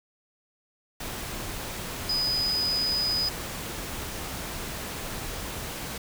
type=tone in noise; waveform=sine; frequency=4984 Hz; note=D#8; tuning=2 cents sharp; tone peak=-24 dBFS; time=2.09-3.29 s; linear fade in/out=5 ms; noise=pink; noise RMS=-35 dBFS; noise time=1-5.98 s; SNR=+8 dB; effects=none